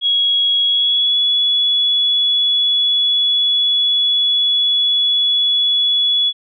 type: tone with pitch glide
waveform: sine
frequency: 3322 to 3396 Hz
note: G#7 to G#7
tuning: 0 to +38 cents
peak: -12 dBFS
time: 0.01-6.33 s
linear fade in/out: 50 ms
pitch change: +38 cents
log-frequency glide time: 0.64-1.17 s
effects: none